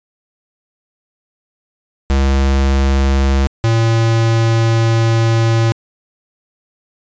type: tone pair in turn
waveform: square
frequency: 67.8 / 114.03 Hz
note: C#2 / A#2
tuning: -38 / -38 cents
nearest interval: major sixth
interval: 900 cents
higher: second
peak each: -11 dBFS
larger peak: neither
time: 2.1-3.47 / 3.64-5.72 s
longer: second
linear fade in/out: 0 ms
effects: resampled to 16000 Hz